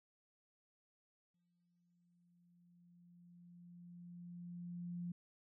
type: tone with exponential growth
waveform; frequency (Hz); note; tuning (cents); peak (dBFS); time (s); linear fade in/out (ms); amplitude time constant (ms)
sine; 174.61; F3; 0; -40; 1.34-5.12; 5; 820
effects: none